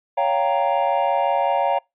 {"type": "chord", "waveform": "triangle", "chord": "G half-diminished seventh", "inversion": "second", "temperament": "equal with one note detuned", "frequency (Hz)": [560.2, 698.5, 784, 932.3], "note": ["Db5", "F5", "G5", "Bb5"], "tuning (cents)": [18, 0, 0, 0], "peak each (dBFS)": -21, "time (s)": [0.17, 1.79], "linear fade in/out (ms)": 10, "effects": ["noise-tail reverb RT60 0.2 s tail -26 dB re dry", "resampled to 8000 Hz"]}